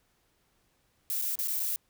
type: noise with dropouts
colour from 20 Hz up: violet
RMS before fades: -31 dBFS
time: 1.1-1.76 s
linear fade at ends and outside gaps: 1 ms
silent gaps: 1.216-1.221 / 1.355-1.389 / 1.475-1.481 / 1.596-1.6 s
effects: pink hiss -71 dBFS RMS until 1.89 s